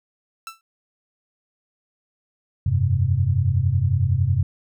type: tone with exponential decay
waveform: sawtooth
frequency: 1332 Hz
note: E6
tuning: 18 cents sharp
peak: -25 dBFS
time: 0.47-0.61 s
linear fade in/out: 1 ms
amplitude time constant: 30 ms
type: chord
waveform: sine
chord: F suspended second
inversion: none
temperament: just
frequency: 87.31 / 98.22 / 130.96 Hz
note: F2 / G2 / C3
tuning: 0 / +4 / +2 cents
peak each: -23 / -20 / -21 dBFS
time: 2.66-4.43 s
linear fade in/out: 5 ms
effects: none